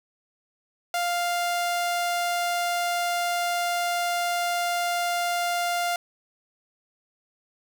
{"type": "tone", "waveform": "sawtooth", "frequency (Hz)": 699, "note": "F5", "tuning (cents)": 1, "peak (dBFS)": -20, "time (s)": [0.94, 5.96], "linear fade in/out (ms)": 2, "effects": []}